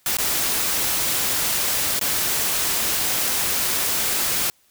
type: noise with dropouts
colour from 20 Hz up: white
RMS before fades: -22 dBFS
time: 0.06-4.5 s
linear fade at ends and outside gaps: 1 ms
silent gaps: 0.17-0.185 / 1.993-2.012 s
effects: white hiss -60 dBFS RMS until 4.7 s